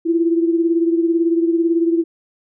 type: beating tone pair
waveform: sine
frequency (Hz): 332.5 / 350.5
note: E4 / F4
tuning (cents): +15 / +6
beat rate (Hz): 18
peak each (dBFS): -14 / -21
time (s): 0.05-2.04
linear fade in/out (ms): 20
effects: none